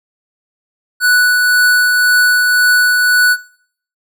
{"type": "tone with tremolo", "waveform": "square", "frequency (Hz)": 1480, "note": "F#6", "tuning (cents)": 0, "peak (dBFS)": -8, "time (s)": [1, 3.37], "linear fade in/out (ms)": 50, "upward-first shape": "triangle", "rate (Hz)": 1.9, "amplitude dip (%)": 30, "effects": ["noise-tail reverb RT60 0.6 s tail -20 dB re dry"]}